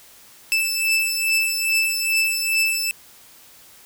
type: beating tone pair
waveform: sawtooth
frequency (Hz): 2637 / 2639.4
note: E7 / E7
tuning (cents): 0 / +2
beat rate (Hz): 2.4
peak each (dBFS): -17 / -20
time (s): 0.52-2.91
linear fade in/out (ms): 0
effects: white hiss -48 dBFS RMS until 3.85 s